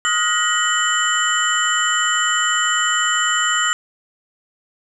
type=tone cluster; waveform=sine; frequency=1256 / 1436 / 1896 / 2992 / 7310 Hz; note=D#6 / F6 / A#6 / F#7 / A#8; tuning=+16 / +48 / +29 / +19 / -35 cents; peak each=-22 dBFS; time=0.05-3.73 s; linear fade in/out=0 ms; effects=none